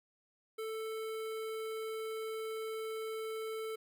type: tone with notch filter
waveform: square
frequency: 441.2 Hz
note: A4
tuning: 5 cents sharp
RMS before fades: -40 dBFS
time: 0.58-3.76 s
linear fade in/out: 10 ms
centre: 5900 Hz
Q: 1.5
effects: none